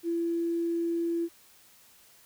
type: tone with tanh clipping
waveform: triangle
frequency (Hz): 337.3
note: E4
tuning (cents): +40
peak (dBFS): -26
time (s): 0.03-1.29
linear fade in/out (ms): 50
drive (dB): 3
effects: white hiss -58 dBFS RMS until 2.25 s